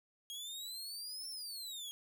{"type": "exponential two-way sweep", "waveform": "sawtooth", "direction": "up then down", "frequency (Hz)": [3262, 5420, 3262], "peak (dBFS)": -40, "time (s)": [0.3, 1.91], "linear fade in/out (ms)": 0, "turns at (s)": 1.29, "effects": []}